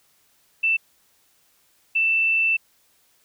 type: tone bursts at uneven times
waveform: sine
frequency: 2663 Hz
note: E7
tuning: 17 cents sharp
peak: -17 dBFS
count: 2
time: 0.63-0.77 / 1.95-2.57 s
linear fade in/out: 10 ms
effects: white hiss -62 dBFS RMS until 3.24 s